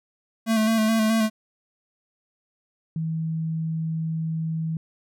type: tone with vibrato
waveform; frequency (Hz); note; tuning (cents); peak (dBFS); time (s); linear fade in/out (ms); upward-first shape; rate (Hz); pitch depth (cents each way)
square; 221; A3; +8; -19; 0.46-1.3; 50; square; 4.7; 27
type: tone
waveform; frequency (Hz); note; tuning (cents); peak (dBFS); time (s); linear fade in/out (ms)
sine; 161.1; E3; -39; -24; 2.96-4.77; 2
effects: none